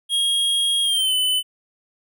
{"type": "tone with pitch glide", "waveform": "square", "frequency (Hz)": [3269, 3015], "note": ["G#7", "F#7"], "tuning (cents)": [-28, 32], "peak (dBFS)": -18, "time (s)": [0.09, 1.43], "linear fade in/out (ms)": 50, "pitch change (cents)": -140, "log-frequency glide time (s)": [0.83, 1.14], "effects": []}